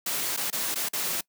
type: noise with dropouts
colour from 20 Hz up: white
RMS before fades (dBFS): -29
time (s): 0.06-1.21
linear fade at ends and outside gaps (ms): 5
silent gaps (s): 0.365-0.373 / 0.503-0.527 / 0.745-0.756 / 0.887-0.932
effects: noise-tail reverb RT60 0.1 s tail -23 dB re dry + high-pass 150 Hz 12 dB/octave